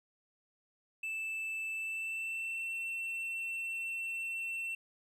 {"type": "tone with pitch glide", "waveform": "triangle", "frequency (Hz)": [2640, 2697], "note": ["E7", "E7"], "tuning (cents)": [2, 39], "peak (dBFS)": -34, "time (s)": [1.03, 4.75], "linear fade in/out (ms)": 5, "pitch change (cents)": 37, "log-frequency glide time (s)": [1.72, 2.7], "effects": []}